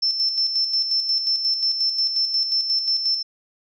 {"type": "tone with tremolo", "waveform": "sine", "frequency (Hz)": 5330, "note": "E8", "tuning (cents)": 18, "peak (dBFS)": -17, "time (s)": [0.02, 3.23], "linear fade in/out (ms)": 10, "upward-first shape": "square", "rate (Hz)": 5.6, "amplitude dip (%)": 50, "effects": []}